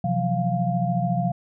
sine tone cluster, 129.6 / 169.2 / 183.1 / 699 Hz, C3 / E3 / F#3 / F5, -16 / +45 / -18 / +1 cents, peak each -26 dBFS, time 0.04-1.32 s, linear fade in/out 5 ms, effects none

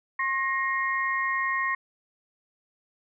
sine tone cluster, 1075 / 1871 / 2134 Hz, C6 / A#6 / C7, +47 / +6 / +34 cents, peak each -28 / -27 / -33 dBFS, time 0.19-1.75 s, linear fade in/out 5 ms, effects none

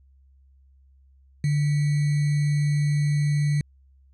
sine tone with sample-and-hold, 146.83 Hz, D3, in tune, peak -19 dBFS, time 1.44-3.61 s, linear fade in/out 2 ms, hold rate 2100 Hz, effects added 67 Hz sine -53 dBFS peak until 4.13 s + resampled to 24000 Hz

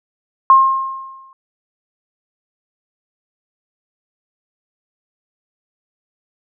sine tone with exponential decay, 1067 Hz, C6, 34 cents sharp, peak -3 dBFS, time 0.5-1.33 s, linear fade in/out 1 ms, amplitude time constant 180 ms, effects none

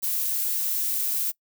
violet noise with high-pass filter sweep, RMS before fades -26 dBFS, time 0.02-1.32 s, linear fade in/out 20 ms, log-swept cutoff 210 to 380 Hz, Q 1.4, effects noise-tail reverb RT60 0.1 s tail -23 dB re dry

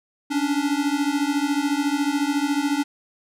square beating tone pair, 280 / 294 Hz, C#4 / D4, +18 / +2 cents, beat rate 14 Hz, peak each -24 dBFS, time 0.3-2.84 s, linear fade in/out 20 ms, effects low-pass 11000 Hz 12 dB/octave

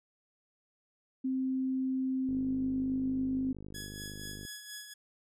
sine tone, 261.6 Hz, C4, in tune, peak -29 dBFS, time 1.24-3.53 s, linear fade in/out 10 ms
click train, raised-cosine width 3 ms, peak -33 dBFS, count 111, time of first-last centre 2.29-4.451 s, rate 50.9 Hz
10% pulse tone with tremolo, 1684 Hz, G#6, 24 cents sharp, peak -32 dBFS, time 3.74-4.94 s, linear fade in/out 10 ms, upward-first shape sine, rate 4.2 Hz, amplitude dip 55%
effects none

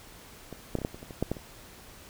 clicks, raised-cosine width 2 ms, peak -25 / -14 / -20 / -24 / -15 / -29 / -30 / -28 / -13 / -15 / -28 dBFS, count 11, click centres 0.527 / 0.753 / 0.787 / 0.817 / 0.849 / 0.945 / 1.029 / 1.108 / 1.226 / 1.316 / 1.368 s, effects pink hiss -50 dBFS RMS until 2.09 s

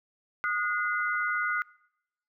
sine tone cluster, 1236 / 1450 / 2052 Hz, D#6 / F#6 / C7, -12 / -35 / -34 cents, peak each -32 / -28 / -34 dBFS, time 0.44-1.62 s, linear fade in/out 0 ms, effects noise-tail reverb RT60 0.8 s tail -23 dB re dry

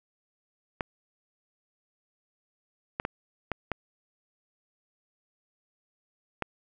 clicks, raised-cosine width 0.5 ms, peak -14 dBFS, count 6, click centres 0.808 / 2.999 / 3.051 / 3.517 / 3.717 / 6.423 s, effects none

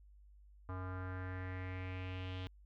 square tone with low-pass filter sweep, 92.5 Hz, F#2, in tune, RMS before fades -43 dBFS, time 0.69-2.47 s, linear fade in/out 0 ms, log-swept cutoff 1200 to 3300 Hz, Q 3.8, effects added 50 Hz sine -58 dBFS peak until 2.65 s

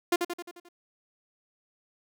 sawtooth tone with echo, 349.2 Hz, F4, in tune, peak -17 dBFS, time 0.12-0.16 s, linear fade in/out 5 ms, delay 88 ms, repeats 6, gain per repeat -5 dB, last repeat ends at 0.688 s, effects none

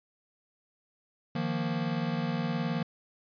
square chord, Eb suspended second, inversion none, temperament equal, 155.56 / 174.61 / 233.1 Hz, Eb3 / F3 / Bb3, 0 / 0 / 0 cents, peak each -34 dBFS, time 1.35-2.83 s, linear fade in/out 5 ms, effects resampled to 11025 Hz

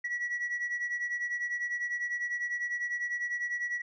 sine beating tone pair, 1934 / 1944 Hz, B6 / B6, -37 / -28 cents, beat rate 10 Hz, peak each -30 / -35 dBFS, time 0.04-3.82 s, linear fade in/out 10 ms, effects tanh soft clip ceiling -28 dBFS

